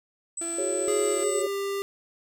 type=tone; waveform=sine; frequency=8010 Hz; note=B8; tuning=23 cents sharp; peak=-30 dBFS; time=0.37-1.42 s; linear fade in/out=5 ms
type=tone with vibrato; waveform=35% pulse; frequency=335.8 Hz; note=E4; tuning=32 cents sharp; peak=-32 dBFS; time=0.41-1.24 s; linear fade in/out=5 ms; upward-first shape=sine; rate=15 Hz; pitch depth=8 cents each way
type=chord; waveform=sine; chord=F# suspended second; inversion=none; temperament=just; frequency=370 / 416.2 / 555 Hz; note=F#4 / G#4 / C#5; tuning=0 / +4 / +2 cents; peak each=-30 / -33 / -30 dBFS; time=0.58-1.47 s; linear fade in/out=5 ms
type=tone with pitch glide; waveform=square; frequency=414.8 to 397 Hz; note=G#4 to G4; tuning=-2 to +22 cents; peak=-28 dBFS; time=0.88-1.82 s; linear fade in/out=0 ms; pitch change=-76 cents; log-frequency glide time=1.1-1.55 s
effects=none